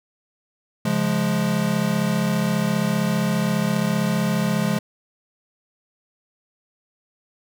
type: chord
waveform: square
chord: Db major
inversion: none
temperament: equal with one note detuned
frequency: 138.59 / 174.61 / 209.6 Hz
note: Db3 / F3 / Ab3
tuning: 0 / 0 / +16 cents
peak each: -27 / -24 / -23 dBFS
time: 0.85-4.79 s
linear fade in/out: 5 ms
effects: none